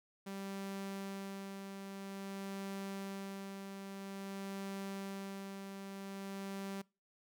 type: tone with tremolo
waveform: sawtooth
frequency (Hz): 195.8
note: G3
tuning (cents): -2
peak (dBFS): -37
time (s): 0.26-6.82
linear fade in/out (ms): 10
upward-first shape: sine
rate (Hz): 0.5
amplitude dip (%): 40
effects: noise-tail reverb RT60 0.3 s tail -24 dB re dry